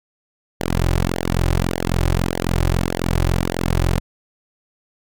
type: tone with flanger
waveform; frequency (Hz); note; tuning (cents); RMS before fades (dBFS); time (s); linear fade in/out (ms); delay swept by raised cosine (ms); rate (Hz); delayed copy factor
sawtooth; 43.65; F1; 0; -19; 0.6-4; 10; 0.77 to 4.47; 1.7; -1
effects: none